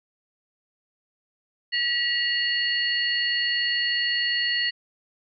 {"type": "tone cluster", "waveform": "sine", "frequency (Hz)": [1928, 2843, 4387], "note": ["B6", "F7", "C#8"], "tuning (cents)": [-42, 30, -19], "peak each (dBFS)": [-25, -27, -27], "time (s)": [1.72, 4.71], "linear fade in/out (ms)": 20, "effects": []}